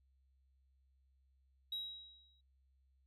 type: tone with exponential decay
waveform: sine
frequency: 3840 Hz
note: B7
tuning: 49 cents flat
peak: -35 dBFS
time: 1.72-2.41 s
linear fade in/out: 5 ms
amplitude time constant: 150 ms
effects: tanh soft clip ceiling -37 dBFS + added 66 Hz sine -70 dBFS peak until 3.06 s